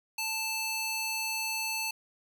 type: tone with high-pass filter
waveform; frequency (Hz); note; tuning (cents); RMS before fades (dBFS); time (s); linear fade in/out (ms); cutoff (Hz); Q
square; 880; A5; 0; -33; 0.18-1.91; 5; 2200; 0.79
effects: none